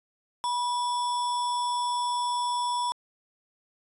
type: tone with sample-and-hold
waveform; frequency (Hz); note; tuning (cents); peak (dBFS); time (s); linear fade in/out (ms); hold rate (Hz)
sine; 975; B5; -23; -25; 0.44-2.92; 0; 4410
effects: resampled to 24000 Hz